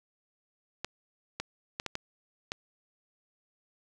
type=clicks; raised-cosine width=0.2 ms; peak=-16 dBFS; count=6; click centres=0.846 / 1.4 / 1.799 / 1.863 / 1.954 / 2.519 s; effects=none